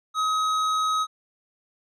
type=tone; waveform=square; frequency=1269 Hz; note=D#6; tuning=34 cents sharp; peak=-22 dBFS; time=0.14-1.07 s; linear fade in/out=50 ms; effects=low-pass 6000 Hz 12 dB/octave